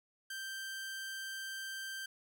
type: tone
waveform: sawtooth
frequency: 1568 Hz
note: G6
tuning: in tune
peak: -37 dBFS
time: 0.3-2.06 s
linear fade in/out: 5 ms
effects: none